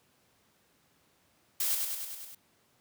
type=noise with echo; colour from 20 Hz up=blue; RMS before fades=-30 dBFS; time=1.6-1.75 s; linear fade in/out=5 ms; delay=100 ms; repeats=6; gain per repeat=-3 dB; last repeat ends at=2.35 s; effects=pink hiss -68 dBFS RMS until 2.8 s + high-pass 100 Hz 12 dB/octave